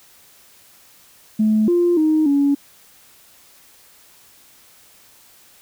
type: tone with pitch steps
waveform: sine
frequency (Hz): 216 / 348.8 / 311.4 / 282.5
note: A3 / F4 / D#4 / C#4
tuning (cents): -32 / -2 / +2 / +33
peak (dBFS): -12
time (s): 1.39-2.55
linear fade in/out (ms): 10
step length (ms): 290
effects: tanh soft clip ceiling -8 dBFS + white hiss -50 dBFS RMS until 5.61 s